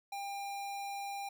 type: tone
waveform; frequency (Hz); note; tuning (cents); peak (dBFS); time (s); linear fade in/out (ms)
square; 799; G5; +33; -39; 0.12-1.29; 5
effects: none